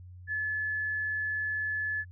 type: tone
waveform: sine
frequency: 1722 Hz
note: A6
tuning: 38 cents flat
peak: -29 dBFS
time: 0.27-2.05 s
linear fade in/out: 50 ms
effects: added 90 Hz sine -45 dBFS peak until 2.11 s